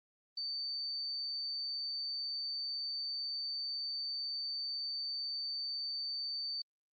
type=tone; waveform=sine; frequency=4571 Hz; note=D8; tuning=48 cents flat; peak=-36 dBFS; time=0.37-6.62 s; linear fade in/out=5 ms; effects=Opus 24 kbps